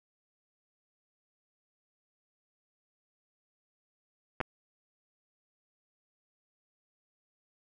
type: clicks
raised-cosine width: 0.5 ms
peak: -16 dBFS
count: 2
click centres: 4.404 / 4.412 s
effects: none